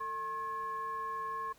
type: tone with frequency modulation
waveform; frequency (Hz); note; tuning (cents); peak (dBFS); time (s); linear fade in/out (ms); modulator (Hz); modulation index
sine; 1078; C#6; -49; -35; 0-1.53; 10; 629; 0.46
effects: pink hiss -63 dBFS RMS until 1.58 s